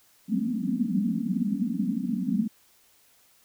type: band-pass noise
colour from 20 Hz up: pink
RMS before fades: -27 dBFS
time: 0.28-2.48 s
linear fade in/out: 10 ms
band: 180 to 270 Hz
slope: 96 dB/octave
effects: white hiss -61 dBFS RMS until 3.44 s